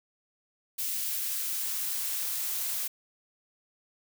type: noise with high-pass filter sweep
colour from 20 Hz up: blue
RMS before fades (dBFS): -32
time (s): 0.78-2.88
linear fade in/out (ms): 10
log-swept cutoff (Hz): 2100 to 270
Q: 0.73
effects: none